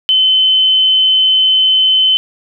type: tone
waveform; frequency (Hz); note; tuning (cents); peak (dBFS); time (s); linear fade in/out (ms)
sine; 3055; G7; -45; -7; 0.09-2.17; 0
effects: none